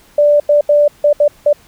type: tone bursts at uneven times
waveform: sine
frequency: 587.3 Hz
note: D5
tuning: in tune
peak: -6 dBFS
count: 6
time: 0.18-0.4 / 0.49-0.61 / 0.69-0.88 / 1.04-1.13 / 1.2-1.28 / 1.46-1.53 s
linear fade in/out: 5 ms
effects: pink hiss -47 dBFS RMS until 1.67 s